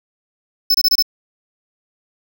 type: tone bursts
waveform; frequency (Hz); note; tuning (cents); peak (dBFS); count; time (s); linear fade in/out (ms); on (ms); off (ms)
square; 5260; E8; -5; -11; 5; 0.7-1.025; 5; 45; 25
effects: none